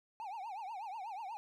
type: tone with vibrato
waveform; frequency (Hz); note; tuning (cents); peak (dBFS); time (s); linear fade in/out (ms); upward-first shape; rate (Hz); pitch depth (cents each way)
triangle; 829; G#5; -3; -39; 0.2-1.37; 0; triangle; 8.2; 240
effects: none